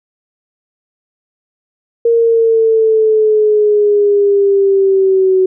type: exponential sweep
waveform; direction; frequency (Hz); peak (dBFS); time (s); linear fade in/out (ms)
sine; down; 466.2 to 373.3; -7; 2.05-5.46; 5
effects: none